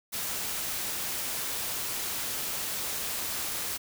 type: noise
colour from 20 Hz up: white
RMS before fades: -33 dBFS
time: 0.12-3.78 s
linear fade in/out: 20 ms
effects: none